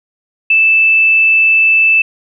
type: tone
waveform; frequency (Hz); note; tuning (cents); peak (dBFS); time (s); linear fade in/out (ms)
sine; 2637; E7; 0; -6; 0.5-2.02; 5
effects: none